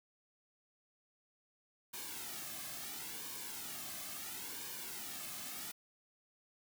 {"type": "noise with flanger", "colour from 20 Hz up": "white", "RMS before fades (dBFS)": -45, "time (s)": [1.93, 5.72], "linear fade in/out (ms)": 10, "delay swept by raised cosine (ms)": [1.5, 2.14], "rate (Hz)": 0.73, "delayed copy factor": -0.65, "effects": []}